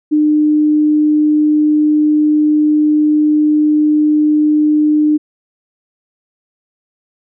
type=tone; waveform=sine; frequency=302.3 Hz; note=D#4; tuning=50 cents flat; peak=-8 dBFS; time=0.11-5.18 s; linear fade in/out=20 ms; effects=none